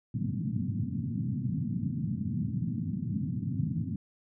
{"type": "band-pass noise", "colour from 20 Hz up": "pink", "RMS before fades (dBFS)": -32, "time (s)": [0.14, 3.96], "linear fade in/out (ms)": 5, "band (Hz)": [100, 250], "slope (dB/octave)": 48, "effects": []}